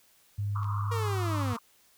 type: tone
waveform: sine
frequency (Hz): 102.1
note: G#2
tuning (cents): -29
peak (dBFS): -28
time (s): 0.38-1.54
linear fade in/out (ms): 10
type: band-pass noise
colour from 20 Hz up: white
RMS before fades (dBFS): -39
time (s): 0.55-1.59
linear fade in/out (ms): 10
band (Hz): 970 to 1300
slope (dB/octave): 96
type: clicks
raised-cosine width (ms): 0.2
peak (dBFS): -35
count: 2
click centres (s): 0.632 / 0.644
type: linear sweep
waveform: sawtooth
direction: down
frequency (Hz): 478.1 to 222.9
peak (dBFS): -29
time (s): 0.91-1.57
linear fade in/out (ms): 10
effects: white hiss -63 dBFS RMS until 1.97 s